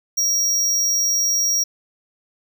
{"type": "tone", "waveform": "square", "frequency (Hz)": 5660, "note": "F8", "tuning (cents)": 22, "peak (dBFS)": -17, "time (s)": [0.17, 1.64], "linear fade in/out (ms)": 10, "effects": []}